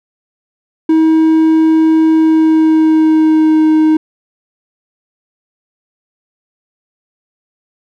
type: tone with pitch glide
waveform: triangle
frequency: 319.1 to 312.5 Hz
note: D#4 to D#4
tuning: +44 to +8 cents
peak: -4 dBFS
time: 0.89-3.97 s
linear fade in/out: 5 ms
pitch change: -36 cents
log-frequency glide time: 2.12-3.69 s
effects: none